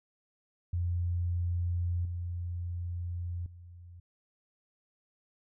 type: tone with level steps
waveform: sine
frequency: 87.31 Hz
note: F2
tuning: in tune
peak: -28 / -33 / -47 dBFS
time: 0.73-4 s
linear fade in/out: 5 ms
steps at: 2.05 / 3.46 s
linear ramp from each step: 2 ms
effects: none